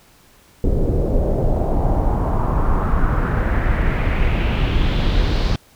brown noise with low-pass filter sweep, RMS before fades -17 dBFS, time 0.64-5.56 s, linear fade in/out 2 ms, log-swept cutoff 420 to 4600 Hz, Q 2.8, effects pink hiss -51 dBFS RMS until 5.75 s

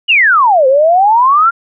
sine exponential two-way sweep, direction down then up, 2989 to 511 to 1411 Hz, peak -5 dBFS, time 0.08-1.51 s, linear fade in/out 20 ms, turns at 0.67 s, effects none

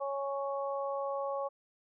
harmonic tone, 277.2 Hz, C#4, in tune, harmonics 2 / 3 / 4, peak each -34 / -40 / -39 dBFS, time 0-1.49 s, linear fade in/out 20 ms, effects none

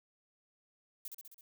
violet noise with echo, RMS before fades -43 dBFS, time 1.05-1.08 s, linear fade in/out 2 ms, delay 66 ms, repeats 5, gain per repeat -3 dB, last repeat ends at 1.41 s, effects none

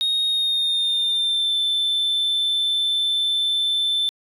sine tone with pitch glide, 3729 to 3536 Hz, A#7 to A7, 0 to +8 cents, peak -16 dBFS, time 0.01-4.09 s, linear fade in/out 0 ms, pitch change -92 cents, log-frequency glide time 0.28-1.57 s, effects tanh soft clip ceiling -17 dBFS

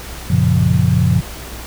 sine chord, Gb major seventh, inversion none, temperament equal, 92.5 / 116.54 / 138.59 / 174.61 Hz, Gb2 / Bb2 / Db3 / F3, 0 / 0 / 0 / 0 cents, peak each -16 dBFS, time 0.3-1.21 s, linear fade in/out 5 ms, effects added 60 Hz sine -33 dBFS peak until 1.66 s + pink hiss -32 dBFS RMS until 1.66 s

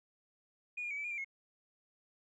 sine tone with pitch steps, 2452 / 2417 / 2268 / 2310 / 2425 / 2357 / 2168 Hz, D#7 / D7 / C#7 / D7 / D#7 / D7 / C#7, -26 / +49 / +39 / -29 / -45 / +6 / -39 cents, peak -36 dBFS, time 0.77-1.246 s, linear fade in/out 10 ms, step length 68 ms, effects tanh soft clip ceiling -32 dBFS

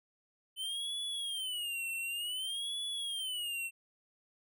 square tone with vibrato, 3039 Hz, F#7, 46 cents sharp, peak -36 dBFS, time 0.56-3.71 s, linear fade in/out 50 ms, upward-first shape sine, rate 0.55 Hz, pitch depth 200 cents each way, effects none

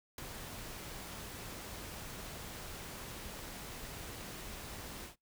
pink noise with ADSR envelope, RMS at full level -39 dBFS, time 0.18-5.16 s, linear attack 4 ms, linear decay 5 ms, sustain -7 dB, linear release 120 ms, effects noise-tail reverb RT60 0.2 s tail -26 dB re dry

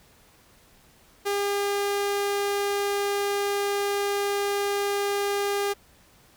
sawtooth tone, 403.5 Hz, G#4, 50 cents flat, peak -20 dBFS, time 1.25-5.74 s, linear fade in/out 20 ms, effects pink hiss -57 dBFS RMS until 6.36 s

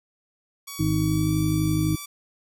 5% pulse tone with pitch glide, 1129 to 1156.7 Hz, C#6 to D6, +31 to -27 cents, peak -23 dBFS, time 0.67-2.06 s, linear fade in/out 10 ms, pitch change +42 cents, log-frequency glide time 1-1.33 s
harmonic tone, 51.91 Hz, G#1, in tune, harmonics 1 / 2 / 3 / 5 / 6, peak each -33 / -26 / -24 / -35 / -24 dBFS, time 0.79-1.96 s, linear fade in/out 10 ms
effects none

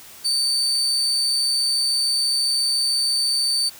35% pulse tone, 4567 Hz, D8, 49 cents flat, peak -17 dBFS, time 0.24-3.7 s, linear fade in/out 20 ms, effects white hiss -43 dBFS RMS until 3.79 s

